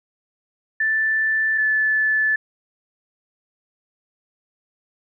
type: tone pair in turn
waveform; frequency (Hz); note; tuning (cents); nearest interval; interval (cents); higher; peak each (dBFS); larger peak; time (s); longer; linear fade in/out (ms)
sine; 1762 / 1739.8; A6 / A6; +2 / -20; unison; 22; first; -17 / -16; second; 0.8-1.58 / 1.58-2.36; neither; 5
effects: none